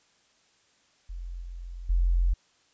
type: tone with level steps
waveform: sine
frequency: 43.65 Hz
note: F1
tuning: in tune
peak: -34 / -36 / -20 dBFS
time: 1.09-2.34 s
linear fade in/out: 10 ms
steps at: 1.41 / 1.89 s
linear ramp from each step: 10 ms
effects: white hiss -65 dBFS RMS until 2.73 s + resampled to 16000 Hz